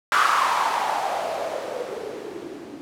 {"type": "noise with low-pass filter sweep", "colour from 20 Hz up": "violet", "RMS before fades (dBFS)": -25, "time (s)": [0.12, 2.81], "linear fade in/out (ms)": 0, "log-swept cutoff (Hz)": [1300, 280], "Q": 4.7, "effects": []}